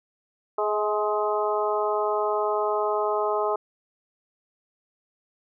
harmonic tone with a mistuned harmonic, 210 Hz, G#3, 19 cents sharp, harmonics 2 / 3 / 4 / 5 / 6, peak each -26 / -28 / -29 / -30 / -31 dBFS, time 0.58-3.56 s, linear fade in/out 5 ms, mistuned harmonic 3, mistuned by +22 cents, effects none

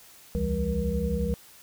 sine tone cluster, 64 / 75.4 / 169.5 / 201.1 / 476.6 Hz, C2 / D2 / E3 / G3 / A#4, -38 / +46 / +49 / +44 / +38 cents, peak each -31 dBFS, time 0.35-1.34 s, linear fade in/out 0 ms, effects white hiss -52 dBFS RMS until 1.62 s

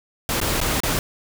pink noise with dropouts, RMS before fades -22 dBFS, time 0.29-0.99 s, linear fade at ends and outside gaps 1 ms, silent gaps 0.402-0.414 / 0.604-0.613 / 0.803-0.834 s, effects none

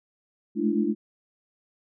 sine tone cluster, 210.9 / 219 / 296.4 / 339.4 Hz, G#3 / A3 / D4 / F4, +27 / -8 / +16 / -49 cents, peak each -27 dBFS, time 0.55-0.95 s, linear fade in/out 50 ms, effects none

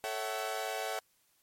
sawtooth chord, F# minor seventh, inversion first, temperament equal with one note detuned, 440 / 554.4 / 659.3 / 756.4 Hz, A4 / C#5 / E5 / F#5, 0 / 0 / 0 / +38 cents, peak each -37 / -38 / -36 / -34 dBFS, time 0.04-0.99 s, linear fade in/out 0 ms, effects white hiss -71 dBFS RMS until 1.42 s + MP3 64 kbps

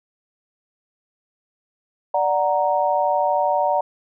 sine chord, D augmented, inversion none, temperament equal, 587.3 / 740 / 932.3 Hz, D5 / F#5 / A#5, 0 / 0 / 0 cents, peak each -21 dBFS, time 2.14-3.81 s, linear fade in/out 5 ms, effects none

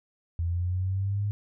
sine linear sweep, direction up, 83.4 to 103.83 Hz, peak -25 dBFS, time 0.39-1.31 s, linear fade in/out 0 ms, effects none

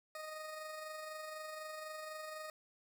20% pulse tone with amplitude modulation, 621 Hz, D#5, 3 cents flat, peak -38 dBFS, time 0.15-2.5 s, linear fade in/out 2 ms, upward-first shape sine, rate 24 Hz, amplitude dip 35%, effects 12-bit

